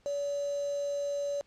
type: tone with quantisation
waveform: sine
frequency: 571 Hz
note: D5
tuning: 49 cents flat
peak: -30 dBFS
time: 0.06-1.41 s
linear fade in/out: 0 ms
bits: 7
effects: pink hiss -67 dBFS RMS until 1.46 s + low-pass 6000 Hz 12 dB/octave